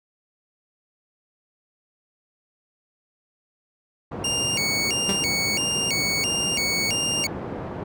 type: band-pass noise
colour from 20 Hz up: pink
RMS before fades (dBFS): -32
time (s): 4.11-7.84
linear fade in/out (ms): 10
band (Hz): 110 to 880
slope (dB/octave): 12
type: tone with vibrato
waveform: 20% pulse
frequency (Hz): 2500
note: D#7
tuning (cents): +8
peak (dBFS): -17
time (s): 4.24-7.27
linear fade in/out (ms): 5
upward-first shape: square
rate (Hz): 1.5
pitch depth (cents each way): 200
type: tone with exponential decay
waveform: sawtooth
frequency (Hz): 196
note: G3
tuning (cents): 0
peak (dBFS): -16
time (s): 5.09-5.27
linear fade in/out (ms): 0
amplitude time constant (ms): 37
effects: none